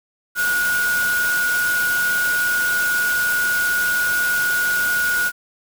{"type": "tone in noise", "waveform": "sine", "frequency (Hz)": 1452, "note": "F#6", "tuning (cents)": -33, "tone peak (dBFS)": -17, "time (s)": [0.35, 5.32], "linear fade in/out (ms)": 50, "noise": "white", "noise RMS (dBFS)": -27, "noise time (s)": [0.35, 5.32], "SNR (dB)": 7, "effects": []}